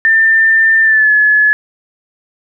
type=tone with pitch glide; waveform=sine; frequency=1792 to 1708.1 Hz; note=A6 to G#6; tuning=+31 to +48 cents; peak=-6 dBFS; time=0.05-1.53 s; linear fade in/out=0 ms; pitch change=-83 cents; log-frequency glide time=0.82-1.12 s; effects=none